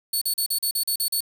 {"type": "tone bursts", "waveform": "10% pulse", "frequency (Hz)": 4435, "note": "C#8", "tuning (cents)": 0, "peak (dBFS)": -15, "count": 9, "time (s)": [0.13, 1.207], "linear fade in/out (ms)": 5, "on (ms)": 85, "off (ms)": 39, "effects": ["7-bit"]}